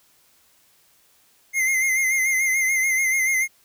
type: tone with vibrato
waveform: square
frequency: 2093 Hz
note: C7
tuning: in tune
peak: -19 dBFS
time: 1.53-3.48 s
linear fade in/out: 50 ms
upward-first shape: sine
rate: 6.9 Hz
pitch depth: 48 cents each way
effects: white hiss -59 dBFS RMS until 3.64 s